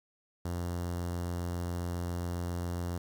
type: tone with notch filter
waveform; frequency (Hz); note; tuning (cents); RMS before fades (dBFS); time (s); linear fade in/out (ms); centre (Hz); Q
sawtooth; 87.31; F2; 0; -35; 0.45-2.98; 5; 2600; 0.86
effects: 10-bit